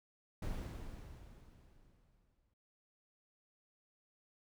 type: noise with exponential decay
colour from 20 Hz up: brown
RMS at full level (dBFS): -39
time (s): 0.42-2.54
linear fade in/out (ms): 5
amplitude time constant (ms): 460
effects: none